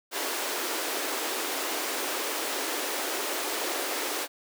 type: high-pass noise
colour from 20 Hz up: pink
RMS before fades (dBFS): -31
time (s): 0.11-4.28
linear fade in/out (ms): 50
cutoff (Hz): 290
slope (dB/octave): 48
effects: none